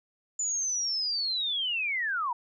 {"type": "linear sweep", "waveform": "sine", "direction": "down", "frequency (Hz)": [7050, 910], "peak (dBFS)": -27, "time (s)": [0.39, 2.33], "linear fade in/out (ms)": 5, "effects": []}